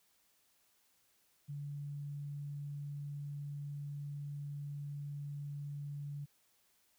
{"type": "tone", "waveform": "sine", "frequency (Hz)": 144, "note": "D3", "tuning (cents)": -34, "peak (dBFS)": -40, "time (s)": [1.48, 6.26], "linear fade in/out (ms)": 20, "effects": ["white hiss -73 dBFS RMS until 6.98 s"]}